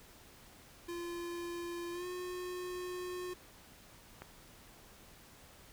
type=tone with pitch glide; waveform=square; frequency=345 to 361.1 Hz; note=F4 to F#4; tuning=-21 to -42 cents; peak=-40 dBFS; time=0.88-3.34 s; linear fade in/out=10 ms; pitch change=+79 cents; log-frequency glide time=1.92-2.06 s
type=click; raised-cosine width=0.5 ms; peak=-31 dBFS; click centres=4.22 s
effects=pink hiss -58 dBFS RMS until 5.72 s